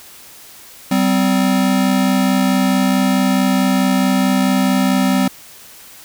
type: tone pair together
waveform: square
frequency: 192.8 / 257.4 Hz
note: G3 / C4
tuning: -28 / -28 cents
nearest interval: perfect fourth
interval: 500 cents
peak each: -16 dBFS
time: 0.91-5.28 s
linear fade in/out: 5 ms
effects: white hiss -40 dBFS RMS until 6.04 s